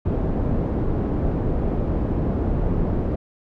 pink low-pass noise, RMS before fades -22 dBFS, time 0.05-3.16 s, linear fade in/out 10 ms, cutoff 470 Hz, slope 12 dB/octave, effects none

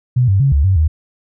sine tone with pitch steps, 124.9 / 97.5 / 137.4 / 70.8 / 95.2 / 78.3 Hz, B2 / G2 / C#3 / C#2 / F#2 / D#2, +20 / -9 / -15 / +37 / +50 / +11 cents, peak -9 dBFS, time 0.16-0.88 s, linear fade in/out 10 ms, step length 120 ms, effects none

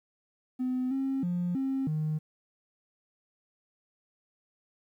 triangle tone with pitch steps, 254.2 / 268.6 / 176.4 / 267.7 / 154.5 Hz, C4 / C4 / F3 / C4 / D#3, -50 / +46 / +18 / +40 / -12 cents, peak -24 dBFS, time 0.59-2.19 s, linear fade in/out 20 ms, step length 320 ms, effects tanh soft clip ceiling -24 dBFS + 11-bit

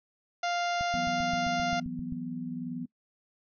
harmonic tone, 698.5 Hz, F5, in tune, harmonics 1 / 2 / 3 / 4 / 5 / 6 / 7 / 8 / 9, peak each -29 / -35 / -39 / -41 / -43 / -45 / -46 / -47 / -48 dBFS, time 0.43-1.8 s, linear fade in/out 5 ms
click train, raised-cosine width 5 ms, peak -28 dBFS, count 11, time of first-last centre 0.81-2.124 s, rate 7.61 Hz
sine chord, E suspended second, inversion none, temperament equal, 164.81 / 185 / 246.9 Hz, E3 / F#3 / B3, 0 / 0 / 0 cents, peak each -40 / -40 / -35 dBFS, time 0.94-2.86 s, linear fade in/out 10 ms
effects noise-tail reverb RT60 0.1 s tail -21 dB re dry

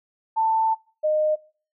sine tone pair in turn, 889 / 614.4 Hz, A5 / D#5, +18 / -22 cents, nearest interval tritone, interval 640 cents, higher first, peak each -18 dBFS, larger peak neither, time 0.36-0.75 / 1.03-1.36 s, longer first, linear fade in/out 20 ms, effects noise-tail reverb RT60 0.4 s tail -20 dB re dry

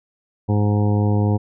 harmonic tone, 103.83 Hz, G#2, in tune, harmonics 1 / 2 / 3 / 4 / 5 / 7 / 8 / 9, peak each -16 / -22 / -26 / -28 / -30 / -33 / -34 / -35 dBFS, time 0.48-1.38 s, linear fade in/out 20 ms, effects none

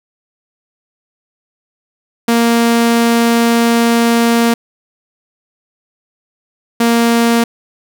sawtooth tone pair in turn, 233.1 / 233.1 Hz, A#3 / A#3, 0 / 0 cents, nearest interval unison, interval 0 cents, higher neither, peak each -5 dBFS, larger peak neither, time 2.28-4.54 / 6.8-7.44 s, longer first, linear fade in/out 5 ms, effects none

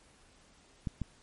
clicks, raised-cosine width 5 ms, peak -21 dBFS, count 2, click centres 0.872 / 1.017 s, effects pink hiss -62 dBFS RMS until 1.22 s + MP3 48 kbps

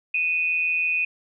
sine tone pair together, 2489 / 2655 Hz, D#7 / E7, 0 / +12 cents, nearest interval minor second, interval 112 cents, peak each -21 / -28 dBFS, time 0.14-1.05 s, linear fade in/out 5 ms, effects none

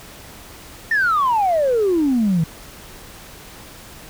sine exponential sweep, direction down, 1841 to 155.56 Hz, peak -13 dBFS, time 0.91-2.44 s, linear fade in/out 5 ms, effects tanh soft clip ceiling -11 dBFS + pink hiss -40 dBFS RMS until 4.09 s

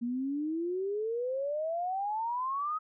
sine exponential sweep, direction up, 233.1 to 1277 Hz, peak -30 dBFS, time 0.01-2.79 s, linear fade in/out 20 ms, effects none

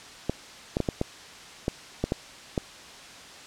clicks, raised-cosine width 2 ms, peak -11 dBFS, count 9, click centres 0.296 / 0.769 / 0.803 / 0.888 / 1.014 / 1.681 / 2.04 / 2.121 / 2.578 s, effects white hiss -45 dBFS RMS until 3.46 s + low-pass 6000 Hz 12 dB/octave

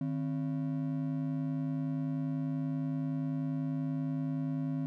triangle ring-modulated tone, 208.8 Hz, G#3, 10 cents sharp, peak -26 dBFS, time 0.01-4.86 s, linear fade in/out 0 ms, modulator 55.2 Hz, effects none

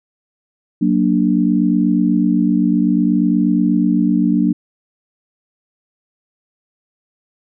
sine chord, Gb augmented, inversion none, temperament equal, 185 / 233.1 / 293.7 Hz, Gb3 / Bb3 / D4, 0 / 0 / 0 cents, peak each -16 dBFS, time 0.81-4.53 s, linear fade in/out 10 ms, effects none

